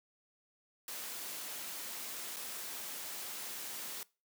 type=noise with dropouts; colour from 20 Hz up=white; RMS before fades=-43 dBFS; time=0.88-4.03 s; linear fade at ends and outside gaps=1 ms; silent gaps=2.362-2.367 s; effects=noise-tail reverb RT60 0.3 s tail -22 dB re dry + high-pass 200 Hz 12 dB/octave